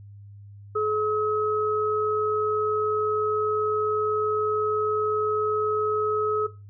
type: tone pair together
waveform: sine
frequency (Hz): 426.8 / 1279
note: G#4 / D#6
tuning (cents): +47 / +47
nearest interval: octave + perfect fifth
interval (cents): 1900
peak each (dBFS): -23 / -26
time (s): 0.75-6.47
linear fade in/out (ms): 10
effects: noise-tail reverb RT60 0.3 s tail -17 dB re dry + added 101 Hz sine -42 dBFS peak until 6.69 s